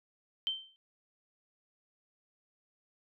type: tone with exponential decay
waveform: sine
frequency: 3114 Hz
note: G7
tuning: 12 cents flat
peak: -27 dBFS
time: 0.47-0.76 s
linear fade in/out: 0 ms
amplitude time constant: 61 ms
effects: none